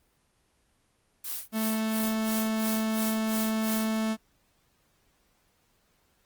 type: noise with tremolo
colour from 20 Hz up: blue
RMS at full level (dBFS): -33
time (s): 1.24-3.97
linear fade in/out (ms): 5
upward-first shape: sine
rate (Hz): 2.9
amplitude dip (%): 100
type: tone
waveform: 45% pulse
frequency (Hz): 220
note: A3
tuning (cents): 0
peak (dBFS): -26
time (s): 1.52-4.17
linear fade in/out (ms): 50
effects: pink hiss -69 dBFS RMS until 6.25 s + Opus 24 kbps